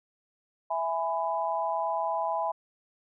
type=chord; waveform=sine; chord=E major; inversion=none; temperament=equal with one note detuned; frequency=659.3 / 830.6 / 998.1 Hz; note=E5 / G#5 / B5; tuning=0 / 0 / +18 cents; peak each=-31 dBFS; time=0.7-2.52 s; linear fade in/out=10 ms; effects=none